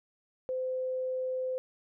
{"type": "tone", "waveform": "sine", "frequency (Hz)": 514, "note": "C5", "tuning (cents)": -31, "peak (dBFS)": -30, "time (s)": [0.49, 1.58], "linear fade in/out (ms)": 0, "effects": []}